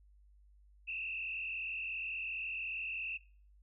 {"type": "tone with frequency modulation", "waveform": "sine", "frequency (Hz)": 2639, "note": "E7", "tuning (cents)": 1, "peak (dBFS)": -37, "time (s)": [0.87, 3.18], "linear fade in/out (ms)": 20, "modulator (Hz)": 42.8, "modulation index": 2.6, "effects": ["noise-tail reverb RT60 0.5 s tail -24 dB re dry", "added 50 Hz sine -60 dBFS peak until 3.62 s"]}